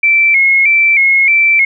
sine tone with vibrato, 2249 Hz, C#7, 24 cents sharp, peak -6 dBFS, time 0.03-1.65 s, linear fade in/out 5 ms, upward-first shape square, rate 1.6 Hz, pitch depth 65 cents each way, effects none

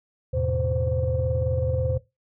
sine tone cluster, 82.1 / 107.6 / 126 / 518 Hz, E2 / A2 / B2 / C5, -6 / -38 / +35 / -17 cents, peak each -26 / -28 / -28 / -26 dBFS, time 0.33-1.98 s, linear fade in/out 10 ms, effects noise-tail reverb RT60 0.2 s tail -17 dB re dry + tanh soft clip ceiling -13 dBFS

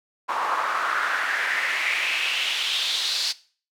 pink noise with band-pass filter sweep, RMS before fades -25 dBFS, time 0.28-3.33 s, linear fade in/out 20 ms, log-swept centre 1000 to 4500 Hz, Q 3.7, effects noise-tail reverb RT60 0.4 s tail -18 dB re dry + high-pass 400 Hz 12 dB/octave

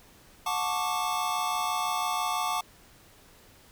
square chord, D major seventh, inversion first, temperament equal with one note detuned, 726.9 / 880 / 1108.7 / 1174.7 Hz, F#5 / A5 / C#6 / D6, -31 / 0 / 0 / 0 cents, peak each -34 / -33 / -34 / -33 dBFS, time 0.46-2.61 s, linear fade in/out 5 ms, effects pink hiss -56 dBFS RMS until 3.71 s

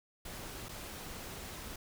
pink noise with dropouts, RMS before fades -45 dBFS, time 0.25-1.76 s, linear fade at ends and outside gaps 5 ms, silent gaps 0.686-0.69 s, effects none

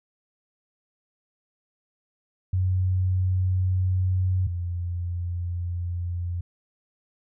sine tone pair in turn, 92.5 / 87.53 Hz, F#2 / F2, 0 / +4 cents, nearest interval minor second, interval 96 cents, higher first, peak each -20 / -26 dBFS, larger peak first, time 2.53-4.47 / 4.47-6.41 s, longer neither, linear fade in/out 5 ms, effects none

